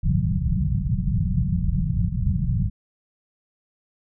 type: low-pass noise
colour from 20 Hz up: white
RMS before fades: -22 dBFS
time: 0.03-2.7 s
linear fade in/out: 10 ms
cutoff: 190 Hz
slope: 96 dB/octave
effects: none